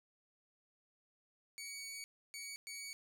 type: tone bursts at uneven times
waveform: 15% pulse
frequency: 2251 Hz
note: C#7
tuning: 26 cents sharp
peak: -38 dBFS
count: 3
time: 1.58-2.04 / 2.34-2.56 / 2.67-2.93 s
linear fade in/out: 0 ms
effects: none